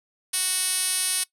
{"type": "tone with band-pass filter", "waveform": "5% pulse", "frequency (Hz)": 370, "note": "F#4", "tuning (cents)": 0, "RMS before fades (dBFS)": -25, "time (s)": [0.33, 1.24], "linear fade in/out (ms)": 10, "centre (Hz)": 8600, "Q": 3.6, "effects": ["noise-tail reverb RT60 0.1 s tail -20 dB re dry"]}